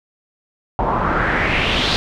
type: noise with low-pass filter sweep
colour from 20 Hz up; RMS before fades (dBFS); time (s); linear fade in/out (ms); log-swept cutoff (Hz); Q
pink; -18; 0.79-1.96; 0; 850 to 4200; 3.4
effects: none